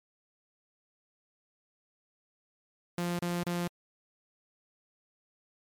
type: tone bursts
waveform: sawtooth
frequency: 174.4 Hz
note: F3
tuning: 2 cents flat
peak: -26 dBFS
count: 3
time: 2.98-3.676 s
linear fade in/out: 2 ms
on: 210 ms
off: 33 ms
effects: MP3 96 kbps